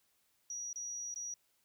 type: tone with dropouts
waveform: sine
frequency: 5790 Hz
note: F#8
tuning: 38 cents flat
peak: -39 dBFS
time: 0.5-1.34 s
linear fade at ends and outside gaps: 2 ms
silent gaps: 0.73-0.758 / 1.142-1.159 s
effects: white hiss -75 dBFS RMS until 1.64 s